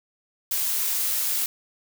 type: noise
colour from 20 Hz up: blue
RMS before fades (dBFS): -25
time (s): 0.51-1.46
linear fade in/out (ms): 2
effects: none